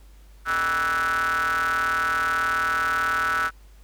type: ring-modulated tone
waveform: square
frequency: 86.3 Hz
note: F2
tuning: 20 cents flat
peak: -19 dBFS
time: 0.45-3.51 s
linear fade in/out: 50 ms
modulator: 1400 Hz
effects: added 50 Hz sine -46 dBFS peak until 3.83 s + pink hiss -59 dBFS RMS until 3.83 s